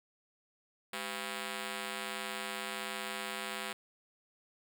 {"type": "ring-modulated tone", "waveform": "5% pulse", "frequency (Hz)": 298.6, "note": "D4", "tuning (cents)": 29, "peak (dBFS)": -23, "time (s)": [0.93, 3.73], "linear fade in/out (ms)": 5, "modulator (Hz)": 88.6, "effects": []}